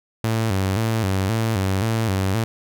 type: tone with vibrato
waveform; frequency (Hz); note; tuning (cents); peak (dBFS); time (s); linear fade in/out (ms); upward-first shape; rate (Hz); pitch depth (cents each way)
sawtooth; 103.83; G#2; 0; -15; 0.24-2.44; 0; square; 1.9; 140
effects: none